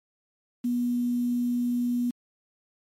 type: tone with quantisation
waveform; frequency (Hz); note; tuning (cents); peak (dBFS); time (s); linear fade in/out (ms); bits
sine; 242.9; B3; -29; -23; 0.64-2.11; 10; 8
effects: MP3 64 kbps